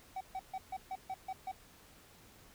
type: tone bursts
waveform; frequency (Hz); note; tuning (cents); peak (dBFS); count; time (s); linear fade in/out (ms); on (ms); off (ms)
triangle; 760; F#5; +46; -35; 8; 0.16-1.516; 5; 47; 140
effects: pink hiss -60 dBFS RMS until 2.54 s